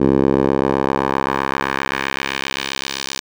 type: tone with band-pass filter sweep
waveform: 10% pulse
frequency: 67.7 Hz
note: C#2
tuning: 40 cents flat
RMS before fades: -19 dBFS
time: 0-3.2 s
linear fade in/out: 10 ms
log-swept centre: 340 to 5200 Hz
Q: 1.2
effects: none